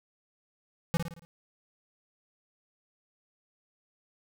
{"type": "tone with echo", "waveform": "square", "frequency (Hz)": 168.3, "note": "E3", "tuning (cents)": 36, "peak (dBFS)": -24, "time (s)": [0.94, 0.97], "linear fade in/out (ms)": 0, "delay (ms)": 56, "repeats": 5, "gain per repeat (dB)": -6, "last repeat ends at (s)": 1.25, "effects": []}